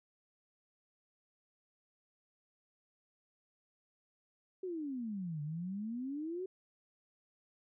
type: exponential two-way sweep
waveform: sine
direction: down then up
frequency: 383.8 to 144.9 to 383.8 Hz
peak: -37 dBFS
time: 4.63-6.46 s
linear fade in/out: 5 ms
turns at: 5.42 s
effects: none